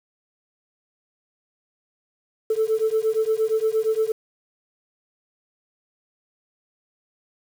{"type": "beating tone pair", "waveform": "sine", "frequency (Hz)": [435.7, 444.3], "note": ["A4", "A4"], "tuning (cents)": [-17, 17], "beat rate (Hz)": 8.6, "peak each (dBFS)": [-21, -21], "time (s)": [2.5, 4.12], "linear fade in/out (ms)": 5, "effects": ["tanh soft clip ceiling -13 dBFS", "7-bit"]}